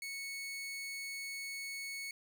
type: tone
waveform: sawtooth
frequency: 2210 Hz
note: C#7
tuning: 6 cents flat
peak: -37 dBFS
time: 0.02-2.11 s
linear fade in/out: 2 ms
effects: none